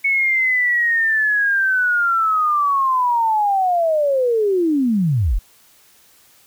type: linear sweep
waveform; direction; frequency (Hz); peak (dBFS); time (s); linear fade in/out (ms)
sine; down; 2217 to 31; -14; 0.04-5.39; 10
effects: white hiss -52 dBFS RMS until 6.46 s